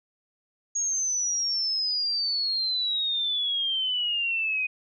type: exponential sweep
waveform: sine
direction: down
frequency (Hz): 6640 to 2489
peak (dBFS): -24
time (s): 0.75-4.67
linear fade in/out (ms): 10
effects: none